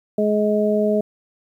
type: harmonic tone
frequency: 210.7 Hz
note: G#3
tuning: 25 cents sharp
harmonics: 1 / 2 / 3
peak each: -20 / -20 / -20 dBFS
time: 0.18-1.01 s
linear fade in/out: 5 ms
effects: 9-bit